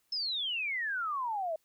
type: exponential sweep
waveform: sine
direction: down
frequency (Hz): 5300 to 617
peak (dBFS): -31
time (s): 0.12-1.56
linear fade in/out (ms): 5
effects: white hiss -74 dBFS RMS until 1.64 s